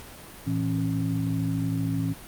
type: tone cluster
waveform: sine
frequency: 112.8 / 165.9 / 272.2 Hz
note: A2 / E3 / C#4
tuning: +44 / +11 / -31 cents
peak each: -28 dBFS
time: 0.46-2.14 s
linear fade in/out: 20 ms
effects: pink hiss -44 dBFS RMS until 2.27 s + Opus 48 kbps